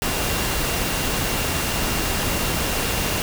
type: tone in noise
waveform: sine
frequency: 2773 Hz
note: F7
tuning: 13 cents flat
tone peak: -34 dBFS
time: 0.02-3.22 s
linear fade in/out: 0 ms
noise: pink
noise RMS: -23 dBFS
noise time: 0.02-3.22 s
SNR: -14 dB
effects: none